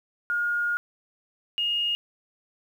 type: tone pair in turn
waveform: sine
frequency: 1426 / 2852 Hz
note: F6 / F7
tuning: +36 / +36 cents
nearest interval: octave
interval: 1200 cents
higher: second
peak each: -23 dBFS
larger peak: neither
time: 0.3-0.77 / 1.58-1.95 s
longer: first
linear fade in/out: 0 ms
effects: 9-bit